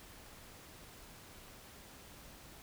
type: silence
effects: pink hiss -55 dBFS RMS until 2.62 s